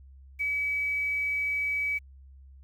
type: tone with quantisation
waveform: sine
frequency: 2283 Hz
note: D7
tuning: 50 cents flat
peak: -26 dBFS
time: 0.39-1.99 s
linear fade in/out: 20 ms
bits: 9
effects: added 67 Hz sine -48 dBFS peak until 2.63 s